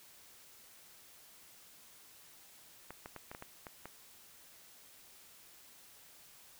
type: clicks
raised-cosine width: 0.5 ms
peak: -30 dBFS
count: 8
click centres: 2.906 / 3.059 / 3.163 / 3.315 / 3.349 / 3.424 / 3.668 / 3.856 s
effects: white hiss -59 dBFS RMS until 6.59 s